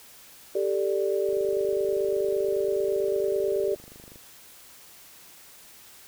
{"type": "chord", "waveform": "sine", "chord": "G suspended second", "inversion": "none", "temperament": "just", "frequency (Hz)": [392, 441, 588], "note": ["G4", "A4", "D5"], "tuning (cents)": [0, 4, 2], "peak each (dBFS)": [-25, -29, -29], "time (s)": [0.55, 3.75], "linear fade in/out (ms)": 5}
{"type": "click train", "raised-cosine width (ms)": 2, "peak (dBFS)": -35, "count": 73, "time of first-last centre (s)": [1.29, 4.159], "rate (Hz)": 25.1}
{"effects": ["white hiss -50 dBFS RMS until 6.07 s"]}